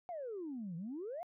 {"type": "exponential two-way sweep", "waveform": "sine", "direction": "down then up", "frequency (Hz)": [737, 160, 737], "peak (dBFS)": -39, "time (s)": [0.09, 1.23], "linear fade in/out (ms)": 0, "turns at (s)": 0.76, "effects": ["tanh soft clip ceiling -36 dBFS"]}